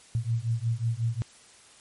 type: beating tone pair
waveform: sine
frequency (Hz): 112.8 / 118.3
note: A2 / A#2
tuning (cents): +44 / +26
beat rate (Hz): 5.5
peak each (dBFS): -28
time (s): 0.15-1.22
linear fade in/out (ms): 0
effects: white hiss -54 dBFS RMS until 1.8 s + MP3 48 kbps